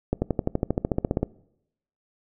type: accelerating click train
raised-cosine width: 2 ms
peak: -9 dBFS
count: 16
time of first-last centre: 0.13-1.23 s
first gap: 90 ms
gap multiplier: 0.97
effects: noise-tail reverb RT60 0.8 s tail -22 dB re dry